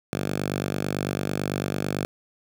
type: tone with high-pass filter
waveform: 5% pulse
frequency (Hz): 49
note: G1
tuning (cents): 0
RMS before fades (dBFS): -28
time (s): 0.13-2.05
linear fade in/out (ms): 0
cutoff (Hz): 130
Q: 1.5
effects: none